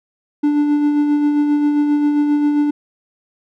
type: tone with tremolo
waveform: triangle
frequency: 293.7 Hz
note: D4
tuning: in tune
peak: -9 dBFS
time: 0.43-2.71 s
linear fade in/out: 10 ms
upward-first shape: sine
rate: 7.5 Hz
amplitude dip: 35%
effects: none